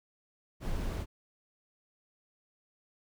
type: noise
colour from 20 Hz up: brown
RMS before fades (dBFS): -34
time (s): 0.6-1.06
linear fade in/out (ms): 50
effects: none